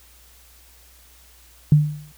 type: tone with exponential decay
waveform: sine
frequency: 149.7 Hz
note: D3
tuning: 33 cents sharp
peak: -7 dBFS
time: 1.72-2.12 s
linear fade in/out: 2 ms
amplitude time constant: 85 ms
effects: added 60 Hz sine -52 dBFS peak until 2.17 s + white hiss -52 dBFS RMS until 2.17 s